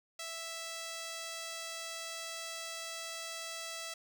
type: tone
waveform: 5% pulse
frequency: 659.3 Hz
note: E5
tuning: in tune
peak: -29 dBFS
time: 0.19-3.94 s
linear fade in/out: 5 ms
effects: none